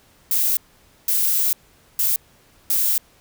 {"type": "noise bursts at uneven times", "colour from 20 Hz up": "violet", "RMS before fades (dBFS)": -19, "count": 4, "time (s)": [[0.31, 0.57], [1.08, 1.53], [1.99, 2.16], [2.7, 2.98]], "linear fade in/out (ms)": 2, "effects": ["pink hiss -55 dBFS RMS until 3.2 s"]}